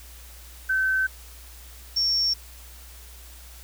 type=tone pair in turn; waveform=sine; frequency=1536 / 5485 Hz; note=G6 / F8; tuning=-36 / -32 cents; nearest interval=octave + minor seventh; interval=2204 cents; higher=second; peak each=-20 dBFS; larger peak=neither; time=0.69-1.07 / 1.96-2.34 s; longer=neither; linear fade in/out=10 ms; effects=added 60 Hz sine -44 dBFS peak until 3.63 s + white hiss -48 dBFS RMS until 3.63 s